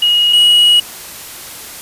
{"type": "tone pair in turn", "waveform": ["sine", "triangle"], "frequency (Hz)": [2889, 2906], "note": ["F#7", "F#7"], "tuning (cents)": [-42, -32], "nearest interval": "unison", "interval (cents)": 10, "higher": "second", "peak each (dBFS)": [-8, -4], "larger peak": "second", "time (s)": [[0.02, 0.33], [0.33, 0.8]], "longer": "second", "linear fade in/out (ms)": 5, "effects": ["white hiss -30 dBFS RMS until 1.81 s", "resampled to 32000 Hz"]}